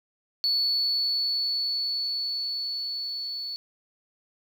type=tone with level ramp; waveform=sine; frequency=4435 Hz; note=C#8; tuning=in tune; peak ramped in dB=-20 to -31 dBFS; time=0.44-3.56 s; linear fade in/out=0 ms; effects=tanh soft clip ceiling -18 dBFS + 9-bit